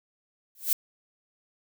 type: noise with exponential growth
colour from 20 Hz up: violet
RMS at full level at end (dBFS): -19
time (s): 0.55-0.73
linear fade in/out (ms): 1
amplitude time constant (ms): 37
effects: none